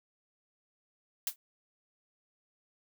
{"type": "noise with exponential decay", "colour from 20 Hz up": "blue", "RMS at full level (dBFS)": -27, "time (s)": [1.27, 1.36], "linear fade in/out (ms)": 2, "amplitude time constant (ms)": 18, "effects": []}